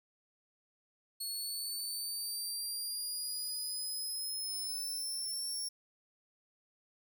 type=linear sweep; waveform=20% pulse; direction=up; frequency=4361 to 5500 Hz; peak=-31 dBFS; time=1.2-5.69 s; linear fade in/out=10 ms; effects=none